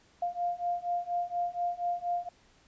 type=beating tone pair; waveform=sine; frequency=699 / 703.2 Hz; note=F5 / F5; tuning=+1 / +12 cents; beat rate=4.2 Hz; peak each=-33 / -32 dBFS; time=0.22-2.29 s; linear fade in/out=5 ms; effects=pink hiss -63 dBFS RMS until 2.67 s + resampled to 16000 Hz